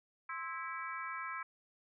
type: harmonic tone with a mistuned harmonic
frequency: 328 Hz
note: E4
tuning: 9 cents flat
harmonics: 3 / 4 / 5 / 6 / 7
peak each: -44 / -43 / -46 / -50 / -47 dBFS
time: 0.29-1.43 s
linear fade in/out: 5 ms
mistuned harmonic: 3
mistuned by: +110 cents
effects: none